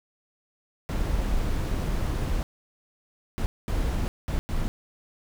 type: noise bursts at uneven times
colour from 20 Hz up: brown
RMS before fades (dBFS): -26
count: 5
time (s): 0.89-2.43 / 3.38-3.46 / 3.68-4.08 / 4.28-4.39 / 4.49-4.68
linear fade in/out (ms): 0
effects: none